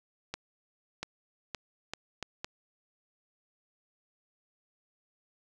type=accelerating click train; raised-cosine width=0.2 ms; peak=-18 dBFS; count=6; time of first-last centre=0.34-2.445 s; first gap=690 ms; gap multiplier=0.75; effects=none